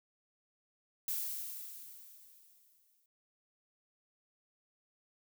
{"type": "noise with exponential decay", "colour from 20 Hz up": "violet", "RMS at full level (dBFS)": -35, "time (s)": [1.08, 3.06], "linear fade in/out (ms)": 2, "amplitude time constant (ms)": 430, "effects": []}